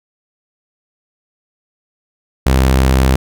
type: tone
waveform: sawtooth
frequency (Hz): 65.5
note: C2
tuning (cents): +2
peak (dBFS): -5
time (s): 2.46-3.16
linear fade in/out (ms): 5
effects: none